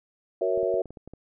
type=chord; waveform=sine; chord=F# dominant seventh; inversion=none; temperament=equal; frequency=370 / 466.2 / 554.4 / 659.3 Hz; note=F#4 / A#4 / C#5 / E5; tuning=0 / 0 / 0 / 0 cents; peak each=-28 dBFS; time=0.41-0.82 s; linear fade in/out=5 ms
type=clicks; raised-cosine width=2 ms; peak=-29 dBFS; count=8; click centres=0.576 / 0.631 / 0.741 / 0.857 / 0.906 / 0.972 / 1.076 / 1.136 s
effects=none